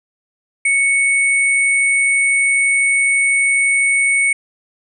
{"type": "tone pair together", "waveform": "sine", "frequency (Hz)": [2217, 8741], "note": ["C#7", "C#9"], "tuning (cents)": [0, -25], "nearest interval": "2 octaves", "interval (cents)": 2375, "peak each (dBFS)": [-12, -21], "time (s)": [0.65, 4.33], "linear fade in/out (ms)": 5, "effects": []}